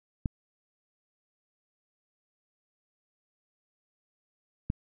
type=clicks; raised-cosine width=5 ms; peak=-16 dBFS; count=2; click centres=0.258 / 4.701 s; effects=none